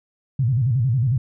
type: tone with vibrato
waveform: sine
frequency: 123.47 Hz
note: B2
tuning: in tune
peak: -16 dBFS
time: 0.39-1.18 s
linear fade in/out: 5 ms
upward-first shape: square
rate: 11 Hz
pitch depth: 160 cents each way
effects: none